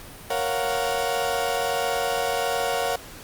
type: chord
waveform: 35% pulse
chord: Gb major seventh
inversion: first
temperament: equal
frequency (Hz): 466.2 / 554.4 / 698.5 / 740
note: Bb4 / Db5 / F5 / Gb5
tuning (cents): 0 / 0 / 0 / 0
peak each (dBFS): -27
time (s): 0.3-2.96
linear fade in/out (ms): 5
effects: pink hiss -42 dBFS RMS until 3.23 s + Opus 48 kbps